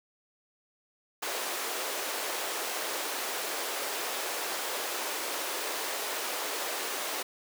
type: high-pass noise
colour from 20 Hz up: pink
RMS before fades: -34 dBFS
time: 1.22-7.23 s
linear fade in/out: 10 ms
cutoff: 390 Hz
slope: 24 dB/octave
effects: none